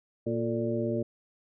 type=harmonic tone with a mistuned harmonic; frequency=116.54 Hz; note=A#2; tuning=in tune; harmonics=1 / 2 / 3 / 4 / 5; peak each=-34 / -32 / -32 / -35 / -34 dBFS; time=0.26-1.03 s; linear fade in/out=10 ms; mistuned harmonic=4; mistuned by=-75 cents; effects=none